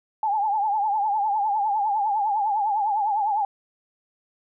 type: tone with vibrato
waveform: sine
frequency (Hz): 836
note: G#5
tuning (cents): +11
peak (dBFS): -20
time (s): 0.23-3.45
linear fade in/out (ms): 2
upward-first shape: triangle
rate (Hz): 9.9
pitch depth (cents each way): 120
effects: none

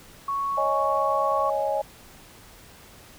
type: tone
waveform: sine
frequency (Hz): 1110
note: C#6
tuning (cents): +2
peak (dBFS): -24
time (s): 0.28-1.5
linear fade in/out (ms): 5
type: chord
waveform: sine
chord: C# suspended second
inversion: none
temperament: just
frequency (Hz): 554.4 / 623.7 / 831.5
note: C#5 / D#5 / G#5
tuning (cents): 0 / +4 / +2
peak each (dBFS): -27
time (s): 0.57-1.82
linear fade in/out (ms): 10
effects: pink hiss -49 dBFS RMS until 3.18 s

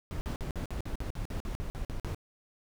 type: noise bursts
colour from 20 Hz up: brown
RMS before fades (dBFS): -35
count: 14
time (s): 0.11-2.147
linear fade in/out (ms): 0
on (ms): 100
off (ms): 49
effects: none

